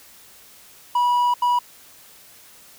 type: tone bursts at uneven times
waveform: triangle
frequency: 974 Hz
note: B5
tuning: 24 cents flat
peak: -14 dBFS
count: 2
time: 0.95-1.34 / 1.42-1.59 s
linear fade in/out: 5 ms
effects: white hiss -48 dBFS RMS until 2.78 s